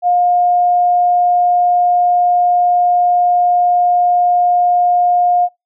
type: tone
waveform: sine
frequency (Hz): 711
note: F5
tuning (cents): +31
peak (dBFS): -9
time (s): 0.02-5.49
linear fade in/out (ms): 50
effects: noise-tail reverb RT60 0.2 s tail -26 dB re dry